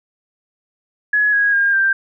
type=tone with pitch steps; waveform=sine; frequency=1688 / 1650.4 / 1613.6 / 1577.7 Hz; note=G#6 / G#6 / G6 / G6; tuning=+28 / -11 / +50 / +11 cents; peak=-12 dBFS; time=1.13-1.93 s; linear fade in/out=5 ms; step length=200 ms; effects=none